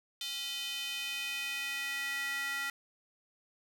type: tone with high-pass filter sweep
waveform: square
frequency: 277.2 Hz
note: C#4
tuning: in tune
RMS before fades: -37 dBFS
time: 0.21-2.7 s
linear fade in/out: 2 ms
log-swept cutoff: 3400 to 1700 Hz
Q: 3.4
effects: none